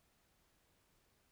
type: silence
effects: pink hiss -75 dBFS RMS until 1.31 s